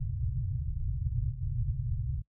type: low-pass noise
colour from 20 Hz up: white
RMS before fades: -32 dBFS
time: 0-2.22 s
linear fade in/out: 10 ms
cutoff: 140 Hz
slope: 96 dB/octave
effects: noise-tail reverb RT60 0.1 s tail -24 dB re dry